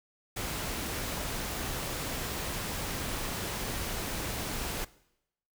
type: noise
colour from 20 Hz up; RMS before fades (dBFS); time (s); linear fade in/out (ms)
pink; -35; 0.36-4.85; 10
effects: noise-tail reverb RT60 0.8 s tail -20 dB re dry